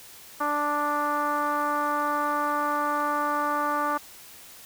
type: tone with low-pass filter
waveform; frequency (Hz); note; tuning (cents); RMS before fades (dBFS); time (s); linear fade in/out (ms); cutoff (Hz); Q
10% pulse; 293.7; D4; 0; -26; 0.4-3.98; 10; 1200; 3.1
effects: white hiss -47 dBFS RMS until 4.65 s